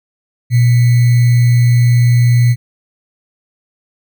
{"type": "tone with sample-and-hold", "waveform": "sine", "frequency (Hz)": 120.7, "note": "B2", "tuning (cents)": -39, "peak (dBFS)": -6, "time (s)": [0.5, 2.56], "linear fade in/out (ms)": 50, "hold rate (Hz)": 2100, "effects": []}